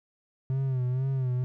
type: tone with vibrato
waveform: triangle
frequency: 129.8 Hz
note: C3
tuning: 13 cents flat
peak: -23 dBFS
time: 0.5-1.44 s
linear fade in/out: 0 ms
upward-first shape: sine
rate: 2.1 Hz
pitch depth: 72 cents each way
effects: none

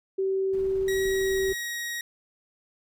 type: tone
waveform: sine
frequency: 384.5 Hz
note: G4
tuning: 33 cents flat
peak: -23 dBFS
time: 0.18-1.53 s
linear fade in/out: 10 ms
type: noise with tremolo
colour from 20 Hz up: brown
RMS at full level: -41 dBFS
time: 0.53-1.54 s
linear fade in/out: 5 ms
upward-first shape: square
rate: 18 Hz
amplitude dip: 25%
type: tone with pitch glide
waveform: sawtooth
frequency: 1910 to 1891.3 Hz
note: A#6 to A#6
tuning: +42 to +25 cents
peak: -27 dBFS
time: 0.88-2.01 s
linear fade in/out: 2 ms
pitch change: -17 cents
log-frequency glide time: 1.03-1.78 s
effects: none

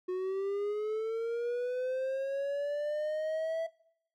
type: linear sweep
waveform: triangle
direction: up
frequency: 363.4 to 660 Hz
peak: -29 dBFS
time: 0.08-3.67 s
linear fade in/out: 10 ms
effects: noise-tail reverb RT60 0.7 s tail -21 dB re dry

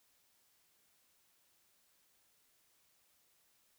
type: silence
effects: white hiss -73 dBFS RMS until 3.78 s

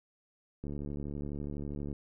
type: click train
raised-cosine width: 3 ms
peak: -27 dBFS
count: 94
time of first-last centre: 0.64-1.928 s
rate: 72.2 Hz
effects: none

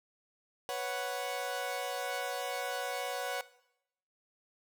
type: chord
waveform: sawtooth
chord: B suspended second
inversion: none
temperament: equal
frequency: 493.9 / 554.4 / 740 Hz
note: B4 / C#5 / F#5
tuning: 0 / 0 / 0 cents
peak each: -36 / -35 / -34 dBFS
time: 0.69-3.41 s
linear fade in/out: 0 ms
effects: noise-tail reverb RT60 0.8 s tail -18 dB re dry

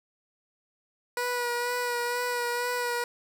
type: tone with vibrato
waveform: 15% pulse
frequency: 485.7 Hz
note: B4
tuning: 29 cents flat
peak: -21 dBFS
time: 1.17-3.04 s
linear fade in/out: 2 ms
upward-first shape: sine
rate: 2.1 Hz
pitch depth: 22 cents each way
effects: none

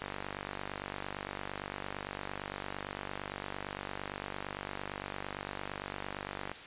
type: click train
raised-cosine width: 0.5 ms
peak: -22 dBFS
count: 318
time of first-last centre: 0.02-6.516 s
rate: 48.8 Hz
effects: white hiss -47 dBFS RMS until 6.66 s + resampled to 8000 Hz

